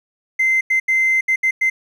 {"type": "tone bursts at uneven times", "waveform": "triangle", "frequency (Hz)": 2074, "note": "C7", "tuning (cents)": -16, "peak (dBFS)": -10, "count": 6, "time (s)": [[0.39, 0.61], [0.7, 0.8], [0.88, 1.21], [1.28, 1.36], [1.43, 1.51], [1.61, 1.7]], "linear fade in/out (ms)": 10, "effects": ["tanh soft clip ceiling -10 dBFS"]}